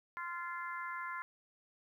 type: harmonic tone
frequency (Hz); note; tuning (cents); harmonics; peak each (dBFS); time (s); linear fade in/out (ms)
346.3; F4; -15; 3 / 4 / 5 / 6; -42 / -44 / -46 / -48; 0.17-1.22; 0
effects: 12-bit